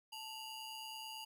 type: ring-modulated tone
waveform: 25% pulse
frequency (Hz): 1891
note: A#6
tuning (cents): +24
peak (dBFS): -39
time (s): 0.12-1.25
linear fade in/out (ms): 10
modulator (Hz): 1010
effects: none